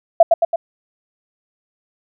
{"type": "tone with echo", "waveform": "sine", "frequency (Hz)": 670, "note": "E5", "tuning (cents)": 28, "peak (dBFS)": -3, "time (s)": [0.2, 0.23], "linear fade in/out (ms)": 5, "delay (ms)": 110, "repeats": 3, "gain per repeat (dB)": -4, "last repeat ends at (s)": 0.56, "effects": []}